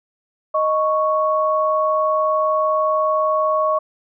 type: tone pair together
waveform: sine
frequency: 622.2 / 1108.7 Hz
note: D#5 / C#6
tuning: 0 / 0 cents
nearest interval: minor seventh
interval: 1000 cents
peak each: -18 dBFS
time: 0.54-3.79 s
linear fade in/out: 10 ms
effects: none